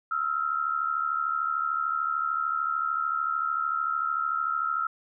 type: tone pair together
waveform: sine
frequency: 1297.6 / 1371 Hz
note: E6 / F6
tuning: -28 / -32 cents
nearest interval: minor second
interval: 96 cents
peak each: -28 dBFS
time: 0.11-4.87 s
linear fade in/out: 5 ms
effects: none